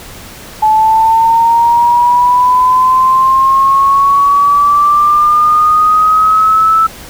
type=linear sweep; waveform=sine; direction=up; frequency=861 to 1318.5 Hz; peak=-5 dBFS; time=0.62-6.87 s; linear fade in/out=10 ms; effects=pink hiss -31 dBFS RMS until 7.09 s